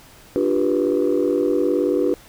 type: chord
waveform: sine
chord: G dominant seventh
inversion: second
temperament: just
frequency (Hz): 294 / 352.8 / 392 / 490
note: D4 / F4 / G4 / B4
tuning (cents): +2 / +18 / 0 / -14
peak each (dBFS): -21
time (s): 0.36-2.14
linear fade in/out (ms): 0
effects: tanh soft clip ceiling -9 dBFS + pink hiss -47 dBFS RMS until 2.28 s